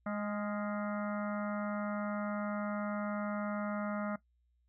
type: harmonic tone with a mistuned harmonic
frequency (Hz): 207.7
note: G#3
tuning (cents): 0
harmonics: 1 / 3 / 4 / 5 / 6 / 7 / 8 / 9 / 10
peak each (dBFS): -36 / -40 / -48 / -51 / -44 / -46 / -57 / -54 / -56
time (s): 0.06-4.16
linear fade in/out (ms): 5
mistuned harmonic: 7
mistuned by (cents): -56
effects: noise-tail reverb RT60 0.1 s tail -17 dB re dry + added 60 Hz sine -70 dBFS peak until 4.68 s